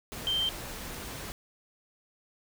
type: tone in noise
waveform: sine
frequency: 3136 Hz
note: G7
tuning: in tune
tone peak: -26 dBFS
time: 0.27-0.49 s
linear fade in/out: 0 ms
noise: pink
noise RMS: -40 dBFS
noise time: 0.12-1.32 s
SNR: +11 dB
effects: none